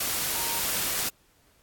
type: tone in noise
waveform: sine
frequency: 929 Hz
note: A#5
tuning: 6 cents flat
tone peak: -37 dBFS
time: 0.35-0.6 s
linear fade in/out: 5 ms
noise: white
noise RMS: -28 dBFS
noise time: 0-1.09 s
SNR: -12 dB
effects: pink hiss -63 dBFS RMS until 1.62 s + AAC 64 kbps